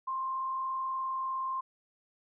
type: tone with frequency modulation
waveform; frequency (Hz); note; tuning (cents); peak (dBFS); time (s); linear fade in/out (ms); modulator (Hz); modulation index
sine; 1054; C6; +12; -31; 0.07-1.61; 10; 40.8; 0.38
effects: none